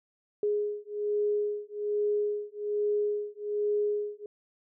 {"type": "beating tone pair", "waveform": "sine", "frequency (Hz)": [415.3, 416.5], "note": ["G#4", "G#4"], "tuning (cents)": [0, 5], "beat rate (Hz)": 1.2, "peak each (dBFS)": -30, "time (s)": [0.43, 4.26], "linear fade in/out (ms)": 2, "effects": []}